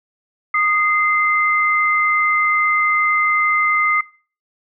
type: tone pair together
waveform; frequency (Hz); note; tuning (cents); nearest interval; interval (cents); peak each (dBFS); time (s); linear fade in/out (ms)
sine; 1235.6 / 2078; D#6 / C7; -12 / -12; major sixth; 900; -17; 0.54-4.01; 5
effects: noise-tail reverb RT60 0.4 s tail -21 dB re dry